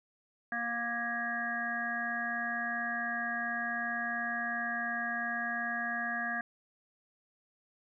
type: harmonic tone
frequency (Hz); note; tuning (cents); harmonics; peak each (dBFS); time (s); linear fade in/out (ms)
235.7; A#3; +19; 1 / 3 / 5 / 7 / 8; -42 / -39 / -43 / -34 / -41; 0.52-6.41; 2
effects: none